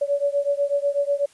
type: beating tone pair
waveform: sine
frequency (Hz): 565 / 573.1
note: C#5 / D5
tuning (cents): +33 / -42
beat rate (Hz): 8.1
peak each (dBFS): -22 / -23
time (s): 0.01-1.26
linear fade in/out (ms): 10
effects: white hiss -55 dBFS RMS until 1.33 s + resampled to 24000 Hz